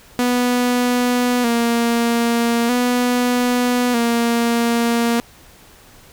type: tone with vibrato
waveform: sawtooth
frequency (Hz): 240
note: B3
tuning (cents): -49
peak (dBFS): -11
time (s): 0.19-5.2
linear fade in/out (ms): 0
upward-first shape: square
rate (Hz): 0.4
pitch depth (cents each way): 43
effects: pink hiss -46 dBFS RMS until 6.12 s